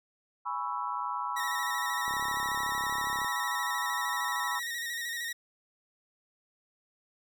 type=chord; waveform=sine; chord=C# minor seventh; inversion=second; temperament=equal; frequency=830.6 / 987.8 / 1108.7 / 1318.5 Hz; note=G#5 / B5 / C#6 / E6; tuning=0 / 0 / 0 / 0 cents; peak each=-40 / -34 / -37 / -37 dBFS; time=0.45-4.6 s; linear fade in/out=20 ms
type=tone with vibrato; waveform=sawtooth; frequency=1882 Hz; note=A#6; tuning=16 cents sharp; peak=-30 dBFS; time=1.36-5.33 s; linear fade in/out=10 ms; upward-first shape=square; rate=13 Hz; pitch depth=38 cents each way
type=click train; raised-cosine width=2 ms; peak=-33 dBFS; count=41; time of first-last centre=2.08-3.246 s; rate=34.3 Hz
effects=none